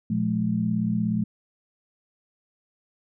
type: tone cluster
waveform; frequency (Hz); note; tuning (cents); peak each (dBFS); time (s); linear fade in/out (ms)
sine; 117.7 / 176.4 / 213.7; A#2 / F3 / G#3; +17 / +18 / +50; -29 / -27 / -24; 0.1-1.24; 5
effects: none